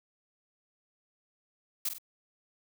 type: noise with echo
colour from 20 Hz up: blue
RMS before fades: -31 dBFS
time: 1.85-1.89 s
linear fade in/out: 5 ms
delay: 47 ms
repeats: 2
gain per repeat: -7 dB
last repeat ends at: 1.984 s
effects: none